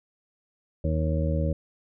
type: harmonic tone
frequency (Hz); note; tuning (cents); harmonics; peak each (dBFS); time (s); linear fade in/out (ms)
78.6; D#2; +18; 1 / 2 / 3 / 4 / 6 / 7; -25 / -28 / -35 / -35 / -37 / -32; 0.84-1.53; 5
effects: none